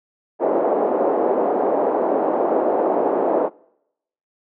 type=band-pass noise; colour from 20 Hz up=white; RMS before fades=-19 dBFS; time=0.39-3.5 s; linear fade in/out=50 ms; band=310 to 710 Hz; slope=24 dB/octave; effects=noise-tail reverb RT60 0.8 s tail -25 dB re dry